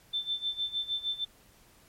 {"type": "tone with tremolo", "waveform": "sine", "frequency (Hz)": 3546, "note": "A7", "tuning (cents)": 13, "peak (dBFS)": -27, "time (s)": [0.13, 1.25], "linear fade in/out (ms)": 10, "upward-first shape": "sine", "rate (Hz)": 6.5, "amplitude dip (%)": 85, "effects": ["pink hiss -60 dBFS RMS until 1.88 s", "MP3 64 kbps"]}